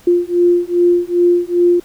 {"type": "beating tone pair", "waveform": "sine", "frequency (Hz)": [349.2, 351.7], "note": ["F4", "F4"], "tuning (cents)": [0, 12], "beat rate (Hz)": 2.5, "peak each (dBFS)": -13, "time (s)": [0.07, 1.8], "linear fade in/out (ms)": 5, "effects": ["pink hiss -46 dBFS RMS until 1.84 s"]}